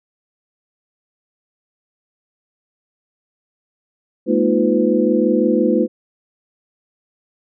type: tone cluster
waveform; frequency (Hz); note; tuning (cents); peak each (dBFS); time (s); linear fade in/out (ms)
sine; 212.7 / 238.5 / 312.7 / 353.4 / 504; G#3 / A#3 / D#4 / F4 / B4; +42 / +40 / +9 / +21 / +35; -19; 4.26-5.88; 50
effects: none